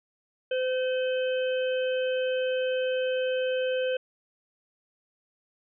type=harmonic tone; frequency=513 Hz; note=C5; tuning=34 cents flat; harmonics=1 / 3 / 5 / 6; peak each=-25 / -37 / -39 / -39 dBFS; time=0.51-3.97 s; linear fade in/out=5 ms; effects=none